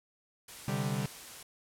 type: noise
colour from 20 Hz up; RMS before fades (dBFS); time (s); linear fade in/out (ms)
white; -47; 0.48-1.43; 5
type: chord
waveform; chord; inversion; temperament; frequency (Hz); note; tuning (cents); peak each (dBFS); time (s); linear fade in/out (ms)
45% pulse; C suspended second; none; equal; 130.81 / 146.83 / 196; C3 / D3 / G3; 0 / 0 / 0; -35; 0.68-1.06; 2
effects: low-pass 12000 Hz 12 dB/octave